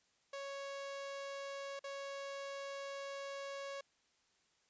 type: tone with dropouts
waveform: sawtooth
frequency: 554.4 Hz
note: C#5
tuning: in tune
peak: -39 dBFS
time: 0.33-3.81 s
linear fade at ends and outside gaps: 5 ms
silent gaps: 1.793-1.84 s
effects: white hiss -75 dBFS RMS until 4.69 s + resampled to 16000 Hz